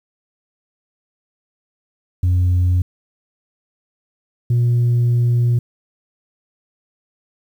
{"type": "tone pair in turn", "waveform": "sine", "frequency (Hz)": [89.8, 120.08], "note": ["F2", "B2"], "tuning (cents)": [49, -48], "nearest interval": "perfect fourth", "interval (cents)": 503, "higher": "second", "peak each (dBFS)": -10, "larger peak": "neither", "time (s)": [[2.23, 2.82], [4.5, 5.59]], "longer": "second", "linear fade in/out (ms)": 5, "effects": ["tanh soft clip ceiling -11 dBFS", "8-bit"]}